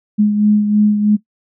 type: beating tone pair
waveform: sine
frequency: 209.2 / 212.3 Hz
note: G#3 / G#3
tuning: +13 / +38 cents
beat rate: 3.1 Hz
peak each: -10 / -19 dBFS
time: 0.18-1.17 s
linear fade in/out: 20 ms
effects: noise-tail reverb RT60 0.1 s tail -18 dB re dry